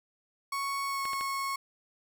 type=tone with pitch glide; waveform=35% pulse; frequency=1108.7 to 1096 Hz; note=C#6 to C#6; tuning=0 to -20 cents; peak=-29 dBFS; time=0.52-1.56 s; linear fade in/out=5 ms; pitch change=-20 cents; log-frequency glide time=0.85-1.06 s
type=clicks; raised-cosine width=0.3 ms; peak=-24 dBFS; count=3; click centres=1.054 / 1.133 / 1.21 s
effects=none